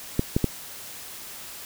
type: clicks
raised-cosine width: 3 ms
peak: -7 dBFS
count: 3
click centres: 0.194 / 0.365 / 0.443 s
effects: white hiss -40 dBFS RMS until 1.65 s